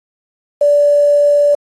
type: tone with quantisation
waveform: sine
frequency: 581 Hz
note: D5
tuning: 19 cents flat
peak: -7 dBFS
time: 0.61-1.55 s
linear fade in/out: 5 ms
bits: 6
effects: AAC 32 kbps